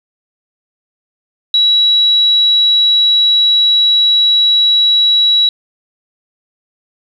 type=tone; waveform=sine; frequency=3900 Hz; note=B7; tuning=23 cents flat; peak=-7 dBFS; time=1.54-5.49 s; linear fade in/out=2 ms; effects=7-bit